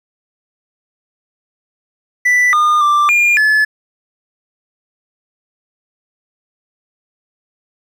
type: tone with pitch steps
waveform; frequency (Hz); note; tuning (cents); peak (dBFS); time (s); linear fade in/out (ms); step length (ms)
triangle; 1978 / 1215 / 1179 / 2411 / 1723; B6 / D#6 / D6 / D7 / A6; +2 / -42 / +6 / +45 / -37; -7; 2.25-3.65; 10; 280
effects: 8-bit